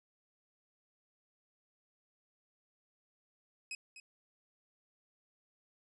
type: tone with echo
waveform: sawtooth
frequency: 2542 Hz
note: D#7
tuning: 36 cents sharp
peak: -36 dBFS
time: 3.71-3.75 s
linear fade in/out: 2 ms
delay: 250 ms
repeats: 1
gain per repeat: -11 dB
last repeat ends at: 4 s
effects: resampled to 24000 Hz